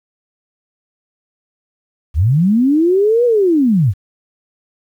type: linear two-way sweep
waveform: sine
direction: up then down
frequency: 64.1 to 493.9 to 81.4 Hz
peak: -9 dBFS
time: 2.14-3.94 s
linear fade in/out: 50 ms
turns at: 3.25 s
effects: 8-bit